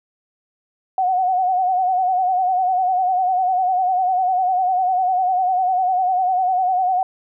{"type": "tone with vibrato", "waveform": "sine", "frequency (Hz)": 740, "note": "F#5", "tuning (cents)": 0, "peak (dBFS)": -15, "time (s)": [0.98, 7.03], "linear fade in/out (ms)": 2, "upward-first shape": "sine", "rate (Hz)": 10, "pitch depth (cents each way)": 60, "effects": []}